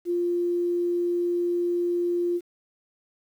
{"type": "tone", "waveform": "sine", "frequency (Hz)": 349.2, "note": "F4", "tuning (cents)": 0, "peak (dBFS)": -22, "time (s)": [0.05, 2.41], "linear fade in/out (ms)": 50, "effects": ["9-bit"]}